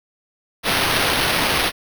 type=noise with sample-and-hold; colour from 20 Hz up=blue; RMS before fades=-19 dBFS; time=0.63-1.72 s; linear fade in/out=50 ms; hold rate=7350 Hz; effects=none